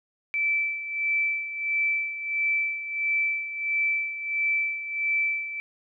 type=tone with tremolo; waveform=sine; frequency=2323 Hz; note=D7; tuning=20 cents flat; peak=-21 dBFS; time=0.34-5.6 s; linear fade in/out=0 ms; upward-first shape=sine; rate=1.5 Hz; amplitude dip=70%; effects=none